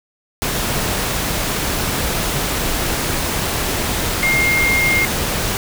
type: tone in noise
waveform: sine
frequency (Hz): 2125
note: C7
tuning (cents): +26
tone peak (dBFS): -14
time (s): 4.23-5.05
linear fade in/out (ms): 0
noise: pink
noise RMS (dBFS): -20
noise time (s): 0.42-5.57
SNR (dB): +3
effects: none